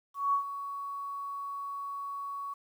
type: tone with ADSR envelope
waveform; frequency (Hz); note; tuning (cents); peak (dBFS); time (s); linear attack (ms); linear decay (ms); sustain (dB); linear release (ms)
sine; 1120; C#6; +18; -23; 0.14-2.54; 190; 100; -12; 9
effects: 10-bit